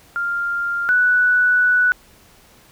sine tone pair in turn, 1396.9 / 1481 Hz, F6 / F#6, 0 / +1 cents, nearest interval minor second, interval 101 cents, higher second, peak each -19 / -12 dBFS, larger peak second, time 0.16-0.89 / 0.89-1.92 s, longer second, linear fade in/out 0 ms, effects pink hiss -50 dBFS RMS until 2.71 s

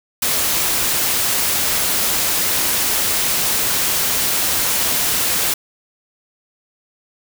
white noise, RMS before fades -18 dBFS, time 0.22-5.54 s, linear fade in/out 5 ms, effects none

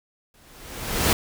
pink noise with exponential growth, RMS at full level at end -17 dBFS, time 0.34-1.13 s, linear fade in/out 2 ms, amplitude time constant 170 ms, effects none

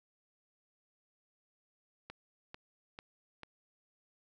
click train, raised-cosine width 0.3 ms, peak -29 dBFS, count 4, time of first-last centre 2.1-3.433 s, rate 2.25 Hz, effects none

